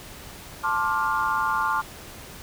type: chord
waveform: sine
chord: D minor seventh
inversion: second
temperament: just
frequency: 881 / 1057.2 / 1174.7 / 1409.6 Hz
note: A5 / C6 / D6 / F6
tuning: +2 / +18 / 0 / +16 cents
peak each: -27 dBFS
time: 0.63-1.82 s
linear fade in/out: 20 ms
effects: pink hiss -42 dBFS RMS until 2.42 s